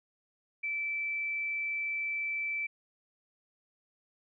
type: tone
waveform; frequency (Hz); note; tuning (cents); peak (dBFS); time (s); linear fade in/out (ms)
sine; 2323; D7; -20; -31; 0.63-2.67; 10
effects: none